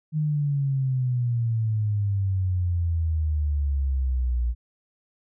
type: exponential sweep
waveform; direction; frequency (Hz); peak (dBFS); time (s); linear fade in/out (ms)
sine; down; 155.56 to 58.27; -21; 0.12-4.55; 50
effects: none